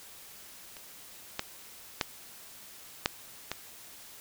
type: clicks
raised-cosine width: 0.2 ms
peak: -28 / -13 / -9 / -7 / -15 dBFS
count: 5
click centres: 0.768 / 1.394 / 2.012 / 3.059 / 3.516 s
effects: white hiss -50 dBFS RMS until 4.2 s